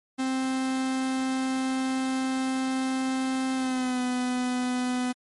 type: tone with pitch glide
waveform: 45% pulse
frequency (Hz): 262.1 to 250.1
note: C4 to B3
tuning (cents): +3 to +22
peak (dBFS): -25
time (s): 0.18-5.13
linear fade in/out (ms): 20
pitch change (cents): -81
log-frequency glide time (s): 3.55-4.01
effects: MP3 48 kbps